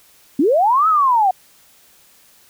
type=linear two-way sweep; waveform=sine; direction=up then down; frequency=246.9 to 1318.5 to 726 Hz; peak=-11 dBFS; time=0.39-1.31 s; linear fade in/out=5 ms; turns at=0.88 s; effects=white hiss -51 dBFS RMS until 2.49 s